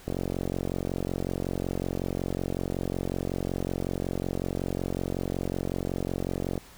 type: click train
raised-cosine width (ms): 2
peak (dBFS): -16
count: 296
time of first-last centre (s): 0.08-6.578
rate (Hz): 45.4
effects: pink hiss -51 dBFS RMS until 6.77 s